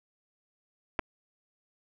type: clicks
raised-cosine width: 0.5 ms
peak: -14 dBFS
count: 2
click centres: 0.991 / 0.994 s
effects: none